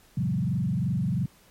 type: tone with frequency modulation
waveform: sine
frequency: 153.8 Hz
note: D#3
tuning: 20 cents flat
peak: -23 dBFS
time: 0.17-1.26 s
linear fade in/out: 5 ms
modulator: 22.9 Hz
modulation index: 1.9
effects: pink hiss -58 dBFS RMS until 1.5 s + MP3 64 kbps